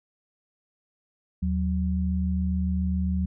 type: tone pair together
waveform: sine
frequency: 77.74 / 184.9 Hz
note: D#2 / F#3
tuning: -1 / -1 cents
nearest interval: octave + minor third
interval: 1500 cents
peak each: -25 / -26 dBFS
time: 1.42-3.26 s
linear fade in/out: 10 ms
effects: none